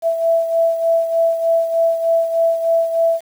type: beating tone pair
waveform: sine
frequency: 662 / 665.3 Hz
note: E5 / E5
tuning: +7 / +16 cents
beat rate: 3.3 Hz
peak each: -14 / -21 dBFS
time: 0.02-3.21 s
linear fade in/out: 50 ms
effects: 7-bit